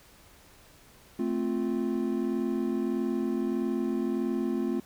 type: chord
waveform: triangle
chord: F major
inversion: first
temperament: equal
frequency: 220 / 261.6 / 349.2 Hz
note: A3 / C4 / F4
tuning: 0 / 0 / 0 cents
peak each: -29 dBFS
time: 1.19-4.8 s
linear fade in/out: 5 ms
effects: pink hiss -56 dBFS RMS until 4.85 s